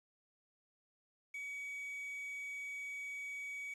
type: tone with quantisation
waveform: triangle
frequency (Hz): 2264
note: C#7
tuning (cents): +36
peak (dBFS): -40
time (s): 1.34-3.74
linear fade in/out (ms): 5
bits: 10
effects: low-pass 11000 Hz 12 dB/octave